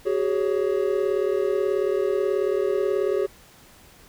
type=chord; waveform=triangle; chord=F# suspended second; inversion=none; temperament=equal with one note detuned; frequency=376.9 / 415.3 / 554.4 Hz; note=F#4 / G#4 / C#5; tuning=+32 / 0 / 0 cents; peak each=-22 / -22 / -26 dBFS; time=0.05-3.27 s; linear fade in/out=20 ms; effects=pink hiss -51 dBFS RMS until 4.08 s